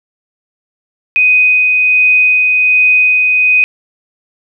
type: tone with tremolo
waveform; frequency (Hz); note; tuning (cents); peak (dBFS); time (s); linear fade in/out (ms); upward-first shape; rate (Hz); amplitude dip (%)
sine; 2500; D#7; +8; -5; 1.16-3.64; 0; sine; 1.3; 25
effects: none